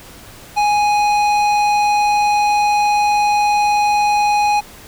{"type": "tone with tanh clipping", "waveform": "sine", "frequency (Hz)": 830.6, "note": "G#5", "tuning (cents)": 0, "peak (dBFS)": -14, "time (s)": [0.56, 4.61], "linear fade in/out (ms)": 20, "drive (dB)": 15, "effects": ["pink hiss -39 dBFS RMS until 4.87 s"]}